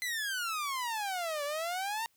sawtooth exponential two-way sweep, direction down then up, 2047 to 568 to 930 Hz, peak -29 dBFS, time 0.02-2.06 s, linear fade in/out 0 ms, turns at 1.44 s, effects white hiss -71 dBFS RMS until 2.16 s

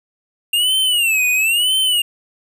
square tone with vibrato, 2768 Hz, F7, 16 cents flat, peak -14 dBFS, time 0.53-2.02 s, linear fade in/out 5 ms, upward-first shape sine, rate 1 Hz, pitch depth 190 cents each way, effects none

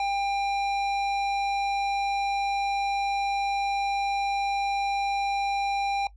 square tone with low-pass filter, 797 Hz, G5, 28 cents sharp, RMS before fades -27 dBFS, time 0-6.07 s, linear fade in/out 2 ms, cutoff 4000 Hz, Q 0.8, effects noise-tail reverb RT60 0.1 s tail -18 dB re dry + added 50 Hz sine -48 dBFS peak until 6.16 s

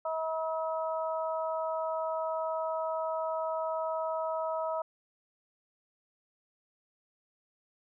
harmonic tone, 320.7 Hz, E4, 48 cents flat, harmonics 2 / 3 / 4, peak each -32 / -36 / -38 dBFS, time 0.05-4.82 s, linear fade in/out 5 ms, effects none

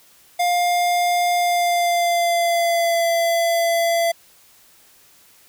square tone with pitch glide, 705 to 675.1 Hz, F5 to E5, +16 to +41 cents, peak -17 dBFS, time 0.39-4.12 s, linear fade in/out 10 ms, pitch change -75 cents, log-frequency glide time 1.36-3.04 s, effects white hiss -52 dBFS RMS until 5.48 s

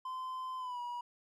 triangle tone with pitch glide, 1030 to 966.6 Hz, C6 to B5, -28 to -38 cents, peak -36 dBFS, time 0.05-1.01 s, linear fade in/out 5 ms, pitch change -110 cents, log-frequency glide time 0.58-0.8 s, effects none

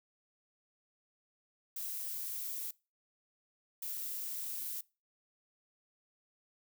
violet noise bursts at uneven times, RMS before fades -40 dBFS, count 2, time 1.76-2.71 / 3.82-4.81 s, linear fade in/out 5 ms, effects noise-tail reverb RT60 0.3 s tail -23 dB re dry

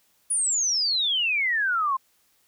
sine exponential sweep, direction down, 9956 to 1032 Hz, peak -21 dBFS, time 0.3-1.97 s, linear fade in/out 10 ms, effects white hiss -65 dBFS RMS until 2.47 s

